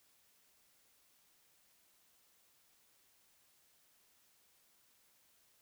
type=silence; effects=white hiss -71 dBFS RMS until 5.61 s